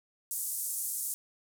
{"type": "band-pass noise", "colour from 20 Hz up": "white", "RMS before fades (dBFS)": -35, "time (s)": [0.31, 1.14], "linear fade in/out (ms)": 0, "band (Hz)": [7700, 13000], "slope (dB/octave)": 24, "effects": []}